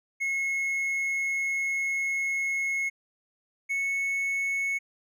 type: tone pair in turn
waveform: triangle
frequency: 2175 / 2204 Hz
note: C#7 / C#7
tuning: -33 / -11 cents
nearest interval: unison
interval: 22 cents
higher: second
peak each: -24 dBFS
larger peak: neither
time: 0.2-2.9 / 3.69-4.79 s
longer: first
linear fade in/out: 20 ms
effects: none